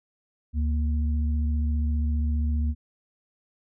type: tone pair together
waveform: sine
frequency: 72.96 / 233.8 Hz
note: D2 / A#3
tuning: -11 / +5 cents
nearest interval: octave + minor sixth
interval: 2016 cents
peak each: -22 / -33 dBFS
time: 0.53-2.75 s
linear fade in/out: 50 ms
effects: none